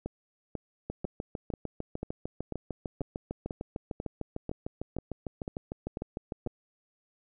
two click trains, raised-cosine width 2 ms, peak -21 / -21 dBFS, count 14 / 38, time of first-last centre 0.06-6.464 / 0.9-6.472 s, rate 2.03 / 6.64 Hz, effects none

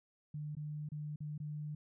sine tone with dropouts, 149.9 Hz, D3, 36 cents sharp, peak -39 dBFS, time 0.34-1.75 s, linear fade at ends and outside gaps 5 ms, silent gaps 0.552-0.567 / 0.889-0.918 / 1.16-1.204 / 1.379-1.4 s, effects none

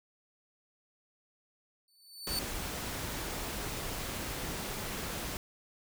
sawtooth tone with exponential growth, 4509 Hz, C#8, 29 cents sharp, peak -27 dBFS, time 1.88-2.39 s, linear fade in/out 1 ms, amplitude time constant 110 ms
pink noise, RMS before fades -38 dBFS, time 2.27-5.37 s, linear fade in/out 0 ms
clicks, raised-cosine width 2 ms, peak -34 dBFS, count 3, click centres 3.283 / 3.575 / 4.788 s
effects none

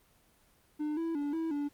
triangle tone with pitch steps, 300.6 / 330.1 / 288.7 / 325.7 / 288.9 Hz, D4 / E4 / D4 / E4 / D4, +40 / +2 / -30 / -21 / -28 cents, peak -29 dBFS, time 0.79-1.69 s, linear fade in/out 20 ms, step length 180 ms, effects pink hiss -66 dBFS RMS until 1.73 s + Opus 24 kbps

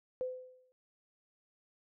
sine tone with exponential decay, 509 Hz, C5, 48 cents flat, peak -31 dBFS, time 0.21-0.72 s, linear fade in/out 0 ms, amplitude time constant 110 ms, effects none

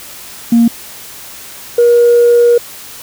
sine tone pair in turn, 233.1 / 476.5 Hz, A#3 / A#4, 0 / +38 cents, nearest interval octave, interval 1238 cents, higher second, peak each -3 dBFS, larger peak neither, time 0.52-0.68 / 1.78-2.58 s, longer second, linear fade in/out 5 ms, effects tanh soft clip ceiling -1 dBFS + white hiss -31 dBFS RMS until 3.02 s

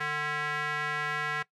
square tone with band-pass filter, 149.7 Hz, D3, 33 cents sharp, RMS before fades -32 dBFS, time 0-1.43 s, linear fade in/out 10 ms, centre 1700 Hz, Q 2.4, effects noise-tail reverb RT60 0.1 s tail -18 dB re dry

